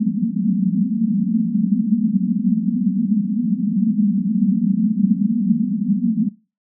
white band-pass noise, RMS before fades -18 dBFS, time 0-6.29 s, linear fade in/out 20 ms, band 180 to 240 Hz, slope 96 dB/octave, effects noise-tail reverb RT60 0.3 s tail -19 dB re dry

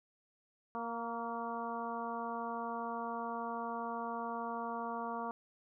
harmonic tone with a mistuned harmonic, 233 Hz, A#3, 1 cent flat, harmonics 1 / 2 / 3 / 4 / 5 / 6, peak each -44 / -45 / -43 / -42 / -43 / -51 dBFS, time 0.75-5.31 s, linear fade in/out 0 ms, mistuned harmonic 5, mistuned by -27 cents, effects none

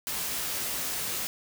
white noise with comb filter, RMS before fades -32 dBFS, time 0.07-1.27 s, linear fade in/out 0 ms, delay 19 ms, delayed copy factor +0.6, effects none

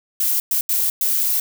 violet noise bursts at uneven times, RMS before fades -19 dBFS, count 4, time 0.2-0.4 / 0.51-0.61 / 0.69-0.9 / 1.01-1.4 s, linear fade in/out 2 ms, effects none

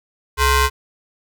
sawtooth ring-modulated tone, 493.9 Hz, B4, in tune, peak -6 dBFS, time 0.37-0.7 s, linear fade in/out 50 ms, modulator 561 Hz, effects none

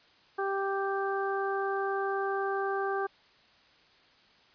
harmonic tone, 392 Hz, G4, in tune, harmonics 1 / 2 / 3 / 4, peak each -31 / -34 / -36 / -37 dBFS, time 0.38-3.07 s, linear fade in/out 10 ms, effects white hiss -61 dBFS RMS until 4.54 s + resampled to 11025 Hz

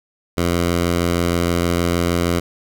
10% pulse tone, 86.4 Hz, F2, 18 cents flat, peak -8 dBFS, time 0.37-2.4 s, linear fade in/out 10 ms, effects none

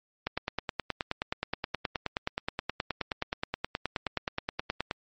click train, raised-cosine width 0.3 ms, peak -13 dBFS, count 45, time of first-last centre 0.27-4.911 s, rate 9.48 Hz, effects MP3 32 kbps

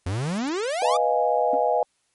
45% pulse exponential sweep, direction up, 84.1 to 1232 Hz, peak -24 dBFS, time 0.06-0.97 s, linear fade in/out 5 ms
sine chord, F half-diminished seventh, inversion second, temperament equal, 493.9 / 622.3 / 698.5 / 830.6 Hz, Cb5 / Eb5 / F5 / Ab5, 0 / 0 / 0 / 0 cents, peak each -24 dBFS, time 0.82-1.83 s, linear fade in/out 2 ms
triangle tone with exponential decay, 277.2 Hz, C#4, in tune, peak -24 dBFS, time 1.53-1.61 s, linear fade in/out 5 ms, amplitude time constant 17 ms
effects white hiss -69 dBFS RMS until 2.14 s + MP3 48 kbps

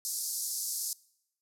white band-pass noise, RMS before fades -35 dBFS, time 0.05-0.93 s, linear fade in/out 0 ms, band 4700 to 13000 Hz, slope 48 dB/octave, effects noise-tail reverb RT60 0.8 s tail -23 dB re dry

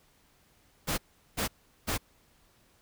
pink noise bursts, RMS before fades -30 dBFS, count 3, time 0.87-1.98 s, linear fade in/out 20 ms, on 110 ms, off 390 ms, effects pink hiss -65 dBFS RMS until 2.81 s

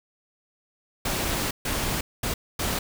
pink noise bursts at uneven times, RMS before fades -27 dBFS, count 4, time 1.05-1.51 / 1.65-2.01 / 2.23-2.34 / 2.59-2.79 s, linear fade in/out 5 ms, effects none

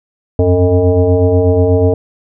sine tone with frequency modulation, 271.1 Hz, C#4, 38 cents flat, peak -7 dBFS, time 0.39-1.94 s, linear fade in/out 2 ms, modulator 178 Hz, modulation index 1.8, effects none

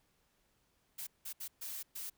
blue noise bursts at uneven times, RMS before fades -43 dBFS, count 5, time 0.98-1.07 / 1.25-1.33 / 1.4-1.48 / 1.61-1.83 / 1.95-2.1 s, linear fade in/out 10 ms, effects pink hiss -75 dBFS RMS until 2.17 s

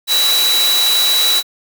sine tone in noise, 3926 Hz, B7, 11 cents flat, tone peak -12 dBFS, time 0.07-1.43 s, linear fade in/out 50 ms, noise white, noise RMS -18 dBFS, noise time 0.07-1.43 s, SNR +3 dB, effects high-pass 400 Hz 12 dB/octave

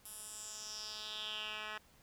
10% pulse tone with band-pass filter sweep, 214 Hz, A3, 48 cents flat, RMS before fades -45 dBFS, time 0.05-1.78 s, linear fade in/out 5 ms, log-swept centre 11000 to 2000 Hz, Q 3.9, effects pink hiss -66 dBFS RMS until 2.02 s

